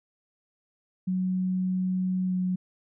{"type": "tone with pitch glide", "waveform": "sine", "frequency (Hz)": [185, 183.4], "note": ["F#3", "F#3"], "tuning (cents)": [0, -15], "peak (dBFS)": -24, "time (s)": [1.07, 2.56], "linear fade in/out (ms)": 10, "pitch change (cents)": -15, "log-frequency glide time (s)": [2.26, 2.34], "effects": []}